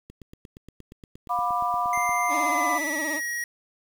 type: click train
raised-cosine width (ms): 3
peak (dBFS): -31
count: 18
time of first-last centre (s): 0.1-2.093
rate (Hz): 8.53
type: chord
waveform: sine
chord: B diminished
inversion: second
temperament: just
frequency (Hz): 711.2 / 987.8 / 1185.3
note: F5 / B5 / D6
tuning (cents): +31 / 0 / +16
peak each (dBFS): -27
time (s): 1.29-2.79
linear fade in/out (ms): 20
type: tone with pitch glide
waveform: square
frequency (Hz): 2093 to 1897.2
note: C7 to A#6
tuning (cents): 0 to +30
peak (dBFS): -28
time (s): 1.93-3.44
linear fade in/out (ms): 2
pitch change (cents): -170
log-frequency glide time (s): 2.36-3.12
type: tone with vibrato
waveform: 20% pulse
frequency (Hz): 301.4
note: D4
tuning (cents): +45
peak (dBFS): -25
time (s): 2.28-3.21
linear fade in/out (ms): 50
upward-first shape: sine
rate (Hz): 17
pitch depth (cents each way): 110
effects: 8-bit